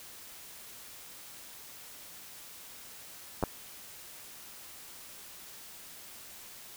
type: clicks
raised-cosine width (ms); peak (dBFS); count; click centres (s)
1; -17 / -13; 2; 3.427 / 3.437
effects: white hiss -49 dBFS RMS until 6.76 s